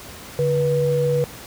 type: tone pair together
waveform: sine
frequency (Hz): 144.7 / 486.1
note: D3 / B4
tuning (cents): -25 / -28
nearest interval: octave + major sixth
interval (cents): 2097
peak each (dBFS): -21 / -18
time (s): 0.39-1.24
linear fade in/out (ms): 0
effects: pink hiss -38 dBFS RMS until 1.46 s + high-pass 60 Hz 12 dB/octave